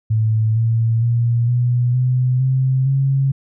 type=tone with pitch steps; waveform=sine; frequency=110 / 113.94 / 118.03 / 122.26 / 126.65 / 131.19 / 135.9 Hz; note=A2 / A#2 / A#2 / B2 / B2 / C3 / C#3; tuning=0 / -39 / +22 / -17 / +44 / +5 / -34 cents; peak=-13 dBFS; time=0.1-3.32 s; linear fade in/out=10 ms; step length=460 ms; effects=none